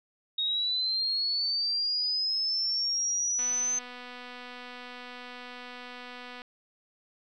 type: linear sweep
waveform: sine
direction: up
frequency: 3737 to 6200 Hz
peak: -26 dBFS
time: 0.38-3.79 s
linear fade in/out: 5 ms
type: click train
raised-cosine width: 0.3 ms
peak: -28 dBFS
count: 749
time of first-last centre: 3.39-6.418 s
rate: 247 Hz
effects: none